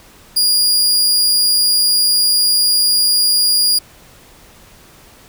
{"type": "tone", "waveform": "sawtooth", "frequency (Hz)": 4848, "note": "D#8", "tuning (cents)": -46, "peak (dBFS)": -8, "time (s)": [0.36, 3.79], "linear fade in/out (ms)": 10, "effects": ["pink hiss -44 dBFS RMS until 5.28 s"]}